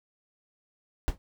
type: noise with exponential decay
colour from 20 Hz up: brown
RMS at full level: -22 dBFS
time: 1.08-1.18 s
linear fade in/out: 0 ms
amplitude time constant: 20 ms
effects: none